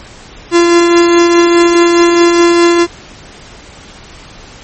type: tone with tremolo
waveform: 45% pulse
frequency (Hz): 343.2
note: F4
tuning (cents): -30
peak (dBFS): -3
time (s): 0.51-2.87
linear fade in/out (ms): 50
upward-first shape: triangle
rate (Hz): 4.8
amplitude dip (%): 35
effects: pink hiss -34 dBFS RMS until 4.63 s + MP3 32 kbps